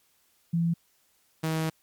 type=tone pair in turn; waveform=sine / sawtooth; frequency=168.2 / 159.59 Hz; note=E3 / D#3; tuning=+35 / +44 cents; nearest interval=minor second; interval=91 cents; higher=first; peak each=-22 / -22 dBFS; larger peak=neither; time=0.53-0.74 / 1.43-1.7 s; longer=second; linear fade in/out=10 ms; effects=white hiss -67 dBFS RMS until 1.82 s + MP3 96 kbps